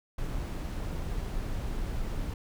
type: noise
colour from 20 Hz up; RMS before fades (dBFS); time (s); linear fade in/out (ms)
brown; -33; 0.18-2.34; 5
effects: none